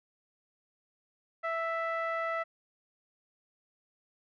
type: tone with low-pass filter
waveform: sawtooth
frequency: 660 Hz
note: E5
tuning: 2 cents sharp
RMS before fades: -33 dBFS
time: 1.43-2.44 s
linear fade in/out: 20 ms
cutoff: 1700 Hz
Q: 5.6
effects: none